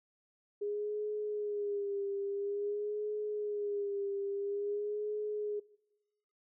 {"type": "tone with vibrato", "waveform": "sine", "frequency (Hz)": 409.9, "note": "G#4", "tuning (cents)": -23, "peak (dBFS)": -33, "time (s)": [0.61, 5.6], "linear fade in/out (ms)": 10, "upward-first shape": "sine", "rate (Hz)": 0.49, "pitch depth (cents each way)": 50, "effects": ["noise-tail reverb RT60 1.0 s tail -22 dB re dry"]}